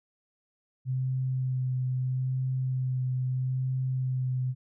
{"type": "tone with vibrato", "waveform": "sine", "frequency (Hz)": 129, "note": "C3", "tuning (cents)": -24, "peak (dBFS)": -26, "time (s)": [0.85, 4.55], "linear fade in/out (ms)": 50, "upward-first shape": "sine", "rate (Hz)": 0.77, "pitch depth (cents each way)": 15, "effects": []}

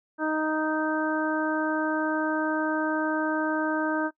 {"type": "harmonic tone", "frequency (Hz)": 311.1, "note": "D#4", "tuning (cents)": 0, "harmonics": [1, 2, 3, 4, 5], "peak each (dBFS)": [-27, -31, -32, -35, -31], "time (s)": [0.18, 4.11], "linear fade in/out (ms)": 50, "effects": ["noise-tail reverb RT60 0.1 s tail -23 dB re dry"]}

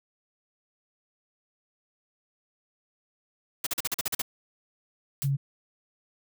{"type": "noise bursts", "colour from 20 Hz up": "white", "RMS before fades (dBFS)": -28, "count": 9, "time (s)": [3.64, 4.219], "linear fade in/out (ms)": 5, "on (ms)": 27, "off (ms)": 42}
{"type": "noise with exponential decay", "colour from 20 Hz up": "blue", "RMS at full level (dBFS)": -28, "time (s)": [5.22, 5.31], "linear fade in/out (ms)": 0, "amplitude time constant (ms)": 18}
{"type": "tone", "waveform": "sine", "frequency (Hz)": 138.59, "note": "C#3", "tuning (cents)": 0, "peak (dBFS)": -23, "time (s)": [5.23, 5.37], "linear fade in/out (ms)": 20}
{"effects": []}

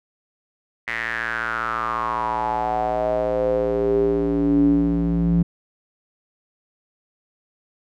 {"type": "tone with band-pass filter sweep", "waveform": "square", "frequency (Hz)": 57.3, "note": "A#1", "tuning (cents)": -29, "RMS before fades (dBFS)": -21, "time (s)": [0.87, 5.43], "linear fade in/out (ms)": 10, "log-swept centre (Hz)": [2000, 190], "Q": 6.6, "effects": []}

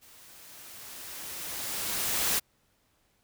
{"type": "noise with level ramp", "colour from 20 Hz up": "white", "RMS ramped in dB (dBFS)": [-55, -26], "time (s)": [0.01, 2.4], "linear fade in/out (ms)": 20, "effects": ["pink hiss -70 dBFS RMS until 3.23 s"]}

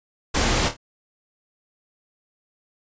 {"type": "noise with echo", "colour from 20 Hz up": "pink", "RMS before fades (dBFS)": -21, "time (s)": [0.34, 0.69], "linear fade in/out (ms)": 10, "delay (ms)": 26, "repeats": 3, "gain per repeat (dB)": -8, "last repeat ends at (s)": 0.768, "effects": ["resampled to 16000 Hz"]}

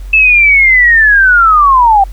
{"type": "linear sweep", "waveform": "sine", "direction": "down", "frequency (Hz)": [2637, 762], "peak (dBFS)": -3, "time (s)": [0.13, 2.04], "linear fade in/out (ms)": 5, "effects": ["added 46 Hz sine -21 dBFS peak until 2.12 s", "pink hiss -43 dBFS RMS until 2.12 s"]}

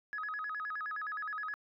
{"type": "tone with vibrato", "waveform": "sine", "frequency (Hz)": 1459, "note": "F#6", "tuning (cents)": -25, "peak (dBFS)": -35, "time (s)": [0.13, 1.54], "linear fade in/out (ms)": 0, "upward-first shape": "square", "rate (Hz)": 9.6, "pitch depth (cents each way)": 250, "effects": ["tanh soft clip ceiling -31 dBFS"]}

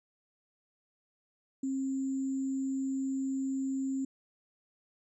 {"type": "tone with sample-and-hold", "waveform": "sine", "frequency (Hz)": 267.6, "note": "C4", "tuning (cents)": 39, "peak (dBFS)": -30, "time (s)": [1.63, 4.05], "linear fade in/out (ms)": 5, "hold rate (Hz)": 7350, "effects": ["resampled to 22050 Hz"]}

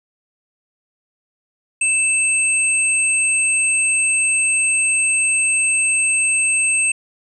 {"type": "tone pair together", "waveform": "sine", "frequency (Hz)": [2637, 8372], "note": ["E7", "C9"], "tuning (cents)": [0, 0], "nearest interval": "octave + minor sixth", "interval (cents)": 2000, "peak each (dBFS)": -17, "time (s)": [1.81, 6.92], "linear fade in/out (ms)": 5, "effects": []}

